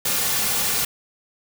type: noise with comb filter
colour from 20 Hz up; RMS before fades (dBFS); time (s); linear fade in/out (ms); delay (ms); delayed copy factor
white; -22; 0.05-0.85; 5; 3.1; -0.55
effects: none